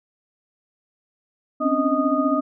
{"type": "tone cluster", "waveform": "sine", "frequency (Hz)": [258.5, 273.4, 288.6, 627, 1236], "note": ["C4", "C#4", "D4", "D#5", "D#6"], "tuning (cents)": [-21, -24, -30, 13, -12], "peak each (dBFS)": -24, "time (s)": [1.6, 2.41], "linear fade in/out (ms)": 20, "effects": []}